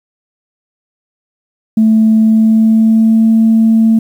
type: tone with pitch glide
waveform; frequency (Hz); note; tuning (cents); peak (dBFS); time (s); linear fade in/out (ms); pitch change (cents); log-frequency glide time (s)
sine; 220 to 223.8; A3 to A3; 0 to +30; -4; 1.77-3.99; 5; +30; 2.18-3.32
effects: tanh soft clip ceiling -1 dBFS + 7-bit